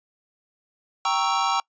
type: chord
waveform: square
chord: G diminished seventh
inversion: none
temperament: equal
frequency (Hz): 784 / 932.3 / 1108.7 / 1318.5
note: G5 / Bb5 / Db6 / Fb6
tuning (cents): 0 / 0 / 0 / 0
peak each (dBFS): -27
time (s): 1.05-1.6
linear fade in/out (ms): 2
effects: noise-tail reverb RT60 0.1 s tail -25 dB re dry + resampled to 16000 Hz